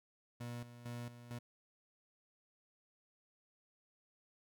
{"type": "tone with tremolo", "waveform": "30% pulse", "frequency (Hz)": 120, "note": "B2", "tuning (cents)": -49, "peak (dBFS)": -40, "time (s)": [0.4, 1.39], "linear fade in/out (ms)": 10, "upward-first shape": "square", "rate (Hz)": 2.2, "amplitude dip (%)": 70, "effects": []}